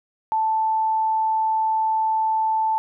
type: tone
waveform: sine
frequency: 880 Hz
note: A5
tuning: in tune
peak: -18 dBFS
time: 0.32-2.78 s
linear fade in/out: 0 ms
effects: none